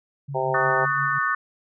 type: tone with tremolo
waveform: sine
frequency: 140 Hz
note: C#3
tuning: 18 cents sharp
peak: -28 dBFS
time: 0.28-1.19 s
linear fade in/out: 10 ms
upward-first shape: triangle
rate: 5.7 Hz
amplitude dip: 70%
type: harmonic tone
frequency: 130.81 Hz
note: C3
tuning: in tune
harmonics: 3 / 4 / 5 / 6 / 7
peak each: -28 / -28 / -28 / -28 / -28 dBFS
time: 0.34-0.86 s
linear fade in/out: 20 ms
type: chord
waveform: sine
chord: D# half-diminished seventh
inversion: third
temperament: just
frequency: 1120.1 / 1244.5 / 1493.4 / 1792.1 Hz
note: C#6 / D#6 / F#6 / A6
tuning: +18 / 0 / +16 / +31 cents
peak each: -26 dBFS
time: 0.54-1.35 s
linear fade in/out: 5 ms
effects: none